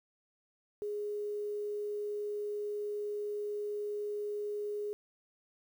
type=tone with quantisation; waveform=sine; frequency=415.3 Hz; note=G#4; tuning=in tune; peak=-34 dBFS; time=0.82-4.93 s; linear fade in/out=0 ms; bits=10; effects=none